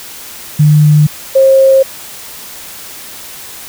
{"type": "tone pair in turn", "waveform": "sine", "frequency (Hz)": [150.2, 535.3], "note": ["D3", "C5"], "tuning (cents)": [39, 39], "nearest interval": "octave + minor seventh", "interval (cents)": 2200, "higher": "second", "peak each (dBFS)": -3, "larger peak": "neither", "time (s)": [[0.59, 1.07], [1.35, 1.83]], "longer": "neither", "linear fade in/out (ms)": 10, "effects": ["white hiss -29 dBFS RMS until 3.68 s"]}